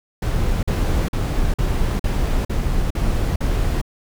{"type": "noise bursts", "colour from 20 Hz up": "brown", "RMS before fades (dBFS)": -19, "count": 8, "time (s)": [0.22, 3.815], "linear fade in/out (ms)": 5, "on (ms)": 410, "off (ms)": 45, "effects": []}